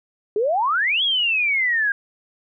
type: exponential two-way sweep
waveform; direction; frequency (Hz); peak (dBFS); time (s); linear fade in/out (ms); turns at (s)
sine; up then down; 399.1 to 3388 to 1602; -17; 0.36-1.92; 2; 1.03
effects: none